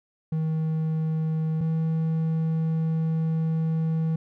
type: tone pair in turn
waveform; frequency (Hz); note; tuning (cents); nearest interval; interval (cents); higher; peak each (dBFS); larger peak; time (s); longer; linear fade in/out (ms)
triangle; 158.7 / 160.92; D#3 / E3; +35 / -41; unison; 24; second; -21 / -20; second; 0.32-1.61 / 1.61-4.16; second; 5
effects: none